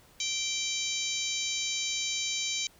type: harmonic tone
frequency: 780 Hz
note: G5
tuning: 9 cents flat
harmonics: 3 / 4 / 5 / 6 / 7 / 8 / 9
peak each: -37 / -37 / -35 / -41 / -40 / -36 / -38 dBFS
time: 0.2-2.67 s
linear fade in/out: 2 ms
effects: pink hiss -59 dBFS RMS until 2.79 s